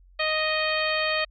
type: harmonic tone with a mistuned harmonic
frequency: 622.3 Hz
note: D#5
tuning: in tune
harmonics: 1 / 2 / 3 / 4 / 5 / 6 / 7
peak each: -28 / -31 / -29 / -29 / -33 / -36 / -33 dBFS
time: 0.19-1.25 s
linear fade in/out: 10 ms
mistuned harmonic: 5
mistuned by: +18 cents
effects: added 45 Hz sine -51 dBFS peak until 1.3 s